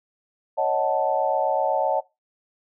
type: chord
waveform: sine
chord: D# half-diminished seventh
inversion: third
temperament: equal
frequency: 554.4 / 622.3 / 740 / 880 Hz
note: C#5 / D#5 / F#5 / A5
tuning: 0 / 0 / 0 / 0 cents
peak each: -25 dBFS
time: 0.57-2.01 s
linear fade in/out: 20 ms
effects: noise-tail reverb RT60 0.2 s tail -19 dB re dry